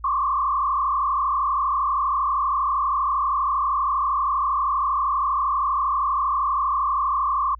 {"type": "tone with frequency modulation", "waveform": "sine", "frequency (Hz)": 1114, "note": "C#6", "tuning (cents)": 8, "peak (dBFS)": -19, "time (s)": [0.04, 7.55], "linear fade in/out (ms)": 5, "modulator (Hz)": 32.6, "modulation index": 2.3, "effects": ["added 56 Hz sine -40 dBFS peak until 7.59 s"]}